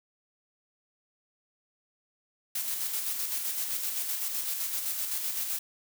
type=noise with tremolo; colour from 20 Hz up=blue; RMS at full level=-31 dBFS; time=2.55-5.59 s; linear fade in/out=5 ms; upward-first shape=square; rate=7.8 Hz; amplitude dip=35%; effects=none